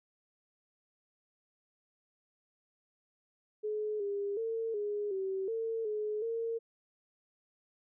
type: tone with pitch steps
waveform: sine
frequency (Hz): 425.3 / 403.1 / 452.6 / 413.8 / 383.5 / 452 / 424.2 / 457.8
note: G#4 / G4 / A4 / G#4 / G4 / A4 / G#4 / A#4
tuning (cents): +41 / +48 / +49 / -6 / -38 / +47 / +37 / -31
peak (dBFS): -32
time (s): 3.63-6.59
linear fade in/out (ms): 20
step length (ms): 370
effects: none